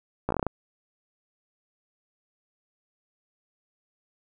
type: slowing click train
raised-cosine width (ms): 1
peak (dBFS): -12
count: 8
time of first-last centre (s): 0.29-0.467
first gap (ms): 15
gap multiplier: 1.17
effects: none